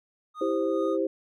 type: tone with tremolo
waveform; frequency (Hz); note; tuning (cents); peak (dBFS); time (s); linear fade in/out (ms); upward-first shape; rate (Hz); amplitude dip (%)
triangle; 1236; D#6; -12; -33; 0.34-0.98; 50; sine; 2.4; 55
type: chord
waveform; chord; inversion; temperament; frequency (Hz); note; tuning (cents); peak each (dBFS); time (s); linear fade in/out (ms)
sine; C major; first; just; 327 / 392.4 / 523.3; E4 / G4 / C5; -14 / +2 / 0; -28; 0.41-1.07; 5
effects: none